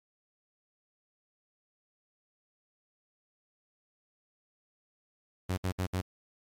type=tone bursts; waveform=sawtooth; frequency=92.5 Hz; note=F#2; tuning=in tune; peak=-25 dBFS; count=4; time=5.49-6.015 s; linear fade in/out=10 ms; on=84 ms; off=63 ms; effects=MP3 64 kbps